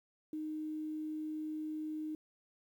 sine tone, 309.2 Hz, D#4, 11 cents flat, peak -37 dBFS, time 0.33-2.15 s, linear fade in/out 2 ms, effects 11-bit

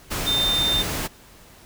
sine tone in noise, 3600 Hz, A7, 39 cents sharp, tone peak -19 dBFS, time 0.26-0.83 s, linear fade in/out 20 ms, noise pink, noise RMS -27 dBFS, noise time 0.1-1.08 s, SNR +5 dB, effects pink hiss -49 dBFS RMS until 1.65 s

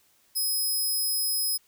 10% pulse tone, 5100 Hz, D#8, 42 cents sharp, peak -19 dBFS, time 0.35-1.58 s, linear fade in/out 20 ms, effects white hiss -64 dBFS RMS until 1.67 s

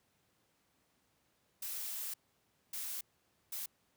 blue noise bursts at uneven times, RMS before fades -41 dBFS, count 3, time 1.62-2.14 / 2.73-3.01 / 3.52-3.66 s, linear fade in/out 5 ms, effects pink hiss -75 dBFS RMS until 3.96 s + high-pass 80 Hz 12 dB/octave

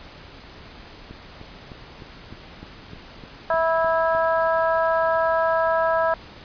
click train, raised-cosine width 3 ms, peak -26 dBFS, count 11, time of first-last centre 1.11-4.15 s, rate 3.29 Hz
harmonic tone, 327.1 Hz, E4, 13 cents flat, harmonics 2 / 3 / 4 / 5, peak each -20 / -24 / -26 / -28 dBFS, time 3.5-6.14 s, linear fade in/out 2 ms
effects pink hiss -43 dBFS RMS until 6.44 s + resampled to 11025 Hz

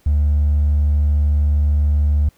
triangle tone with hard clipping, 73.42 Hz, D2, in tune, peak -12 dBFS, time 0.06-2.29 s, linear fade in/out 5 ms, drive 2 dB, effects pink hiss -57 dBFS RMS until 2.37 s

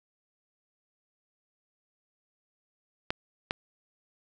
clicks, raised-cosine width 0.3 ms, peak -12 dBFS, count 2, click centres 3.105 / 3.509 s, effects none

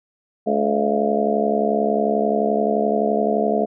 harmonic tone with a mistuned harmonic, 71.5 Hz, D2, 46 cents flat, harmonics 3 / 4 / 5 / 6 / 7 / 8 / 9 / 10, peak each -23 / -29 / -33 / -22 / -28 / -28 / -24 / -23 dBFS, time 0.46-3.66 s, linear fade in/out 20 ms, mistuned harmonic 10, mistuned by -48 cents, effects none

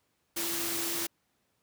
sine tone in noise, 337.2 Hz, E4, 39 cents sharp, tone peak -39 dBFS, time 0.36-1.07 s, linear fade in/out 10 ms, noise white, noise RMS -33 dBFS, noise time 0.36-1.07 s, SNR -9 dB, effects pink hiss -75 dBFS RMS until 1.62 s + high-pass 80 Hz 12 dB/octave

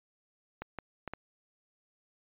clicks, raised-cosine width 0.5 ms, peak -23 dBFS, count 4, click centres 0.62 / 0.787 / 1.077 / 1.136 s, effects resampled to 8000 Hz

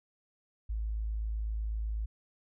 sine tone, 54 Hz, A1, 32 cents flat, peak -31 dBFS, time 0.69-2.06 s, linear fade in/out 10 ms, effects none

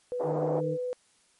sine tone with pitch glide, 493.9 to 498.5 Hz, B4 to B4, 0 to +16 cents, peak -29 dBFS, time 0.12-0.93 s, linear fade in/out 0 ms, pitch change +16 cents, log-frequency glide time 0.28-0.39 s
pink band-pass noise, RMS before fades -33 dBFS, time 0.19-0.61 s, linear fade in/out 20 ms, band 400 to 800 Hz, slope 24 dB/octave
harmonic tone, 154 Hz, D#3, 17 cents flat, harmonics 1 / 2 / 3, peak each -32 / -36 / -37 dBFS, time 0.23-0.78 s, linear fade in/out 50 ms
effects white hiss -65 dBFS RMS until 1.39 s + MP3 48 kbps

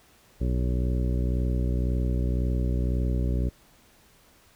harmonic tone, 61.9 Hz, B1, 5 cents sharp, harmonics 1 / 2 / 3 / 4 / 5 / 6 / 7 / 9, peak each -24 / -30 / -34 / -36 / -38 / -40 / -41 / -43 dBFS, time 0.4-3.5 s, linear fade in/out 20 ms, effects pink hiss -58 dBFS RMS until 4.55 s

